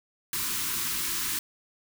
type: band-stop noise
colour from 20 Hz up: white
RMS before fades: -30 dBFS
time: 0.33-1.39 s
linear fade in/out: 2 ms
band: 400 to 920 Hz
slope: 96 dB/octave
effects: none